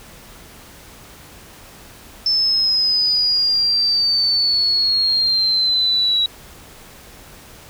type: exponential sweep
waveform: sine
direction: down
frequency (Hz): 5290 to 3880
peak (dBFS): -14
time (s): 2.26-6.26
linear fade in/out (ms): 2
effects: pink hiss -42 dBFS RMS until 7.69 s